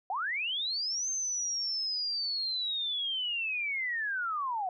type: linear two-way sweep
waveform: sine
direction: up then down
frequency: 706 to 6330 to 706 Hz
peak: -30 dBFS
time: 0.1-4.69 s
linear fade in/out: 2 ms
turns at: 1.09 s
effects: none